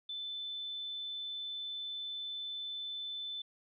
sine tone, 3520 Hz, A7, in tune, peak -38 dBFS, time 0.09-3.42 s, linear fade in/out 5 ms, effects none

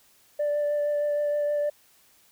sine tone with vibrato, 587.3 Hz, D5, in tune, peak -21 dBFS, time 0.39-1.7 s, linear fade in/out 10 ms, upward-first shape triangle, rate 6.4 Hz, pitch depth 14 cents each way, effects tanh soft clip ceiling -21 dBFS + white hiss -60 dBFS RMS until 2.31 s

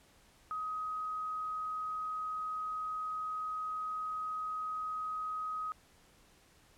sine tone, 1260 Hz, D#6, 21 cents sharp, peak -35 dBFS, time 0.51-5.72 s, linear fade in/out 0 ms, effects pink hiss -64 dBFS RMS until 6.77 s + low-pass 12000 Hz 12 dB/octave

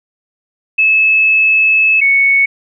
sine tone pair in turn, 2600 / 2216 Hz, E7 / C#7, -24 / -1 cents, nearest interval minor third, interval 277 cents, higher first, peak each -7 dBFS, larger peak neither, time 0.78-2.01 / 2.01-2.46 s, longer first, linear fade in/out 10 ms, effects none

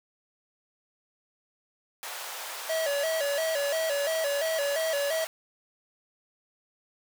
pink high-pass noise, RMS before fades -38 dBFS, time 2.03-5.27 s, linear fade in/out 0 ms, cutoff 620 Hz, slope 24 dB/octave
square tone with vibrato, 605 Hz, D#5, 49 cents flat, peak -27 dBFS, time 2.69-5.25 s, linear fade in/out 10 ms, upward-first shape square, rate 2.9 Hz, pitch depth 110 cents each way
effects none

